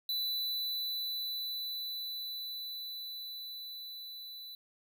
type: tone with level ramp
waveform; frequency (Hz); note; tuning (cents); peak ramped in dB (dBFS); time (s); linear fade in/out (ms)
square; 3983; B7; +14; -32 to -45; 0.09-4.55; 2
effects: none